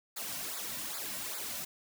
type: noise with flanger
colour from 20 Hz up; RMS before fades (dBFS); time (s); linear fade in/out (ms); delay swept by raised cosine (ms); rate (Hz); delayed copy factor
white; -39; 0.16-1.65; 10; 0.33 to 2.43; 2.5; -0.85
effects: none